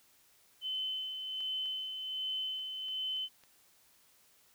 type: tone with tremolo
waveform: sine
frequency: 3049 Hz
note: G7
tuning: 49 cents flat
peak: -33 dBFS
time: 0.61-3.29 s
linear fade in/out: 50 ms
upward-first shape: sine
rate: 1.3 Hz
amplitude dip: 45%
type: clicks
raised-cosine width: 0.2 ms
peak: -37 / -40 / -44 / -41 / -43 / -41 dBFS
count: 6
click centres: 1.406 / 1.658 / 2.593 / 2.885 / 3.166 / 3.437 s
effects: white hiss -66 dBFS RMS until 4.54 s